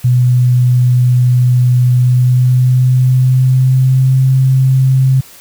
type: tone with pitch glide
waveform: sine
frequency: 124.4 to 131.8 Hz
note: B2 to C3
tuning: +13 to +13 cents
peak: -6 dBFS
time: 0.04-5.21 s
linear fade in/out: 10 ms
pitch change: +100 cents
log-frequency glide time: 1.91-4.3 s
effects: white hiss -38 dBFS RMS until 5.4 s